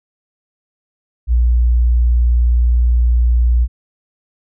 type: tone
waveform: sine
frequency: 59.7 Hz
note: A#1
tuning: 42 cents sharp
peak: -9 dBFS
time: 1.27-3.68 s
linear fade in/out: 50 ms
effects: none